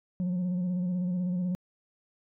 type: tone with vibrato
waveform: sine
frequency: 180 Hz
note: F#3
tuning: 47 cents flat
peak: -24 dBFS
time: 0.2-1.55 s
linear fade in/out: 0 ms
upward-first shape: square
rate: 16 Hz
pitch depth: 34 cents each way
effects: tanh soft clip ceiling -26 dBFS